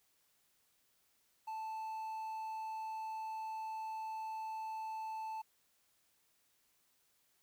triangle tone with quantisation, 880 Hz, A5, in tune, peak -38 dBFS, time 1.47-5.42 s, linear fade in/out 10 ms, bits 11, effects white hiss -75 dBFS RMS until 7.42 s

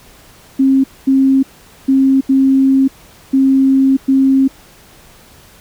sine tone bursts at uneven times, 268.1 Hz, C4, 42 cents sharp, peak -7 dBFS, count 6, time 0.59-0.84 / 1.07-1.43 / 1.88-2.21 / 2.29-2.88 / 3.33-3.97 / 4.08-4.48 s, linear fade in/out 10 ms, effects pink hiss -43 dBFS RMS until 5.6 s

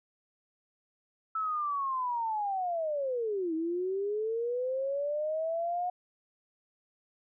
sine linear two-way sweep, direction down then up, 1318.5 to 315.5 to 725 Hz, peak -29 dBFS, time 1.35-5.9 s, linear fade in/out 5 ms, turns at 3.54 s, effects none

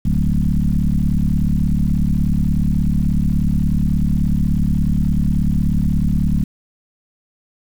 sine tone with frequency modulation, 104.3 Hz, G#2, 8 cents sharp, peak -13 dBFS, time 0.05-6.44 s, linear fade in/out 5 ms, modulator 36.5 Hz, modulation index 3.2, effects 7-bit

